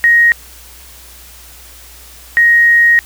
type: tone pair in turn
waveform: sine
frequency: 1877 / 1877 Hz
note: A#6 / A#6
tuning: +11 / +11 cents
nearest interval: unison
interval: 0 cents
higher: neither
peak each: -5 dBFS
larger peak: neither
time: 0.04-0.32 / 2.37-2.99 s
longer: second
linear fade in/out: 0 ms
effects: added 60 Hz sine -40 dBFS peak until 3.05 s + white hiss -38 dBFS RMS until 3.05 s